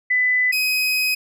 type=tone pair in turn; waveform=sine / 30% pulse; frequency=2000 / 2520 Hz; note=B6 / D#7; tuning=+21 / +21 cents; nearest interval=major third; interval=400 cents; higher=second; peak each=-15 dBFS; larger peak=neither; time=0.1-0.52 / 0.52-1.15 s; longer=second; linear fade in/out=10 ms; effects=none